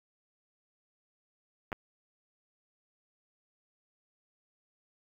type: clicks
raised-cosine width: 0.5 ms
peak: -26 / -18 dBFS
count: 2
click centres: 1.719 / 1.728 s
effects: 9-bit